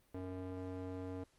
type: tone with band-pass filter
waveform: square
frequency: 92.5 Hz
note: F#2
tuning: in tune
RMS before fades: -44 dBFS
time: 0.14-1.24 s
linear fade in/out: 5 ms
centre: 390 Hz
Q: 1.1
effects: pink hiss -72 dBFS RMS until 1.38 s + Opus 32 kbps